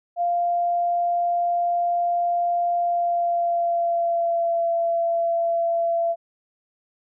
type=tone with pitch glide; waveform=sine; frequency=696 to 675.8 Hz; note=F5 to E5; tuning=-6 to +43 cents; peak=-19 dBFS; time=0.16-6.16 s; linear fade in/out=50 ms; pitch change=-51 cents; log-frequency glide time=2.79-4.65 s; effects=none